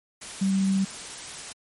sine tone in noise, 193.1 Hz, G3, 26 cents flat, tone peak -20 dBFS, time 0.41-0.85 s, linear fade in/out 10 ms, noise white, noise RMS -38 dBFS, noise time 0.21-1.53 s, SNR +15 dB, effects MP3 48 kbps

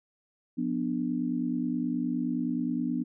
sine chord, B diminished, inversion second, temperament just, 177.8 / 246.9 / 296.3 Hz, F3 / B3 / D4, +31 / 0 / +15 cents, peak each -35 / -29 / -32 dBFS, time 0.57-3.04 s, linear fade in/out 20 ms, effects none

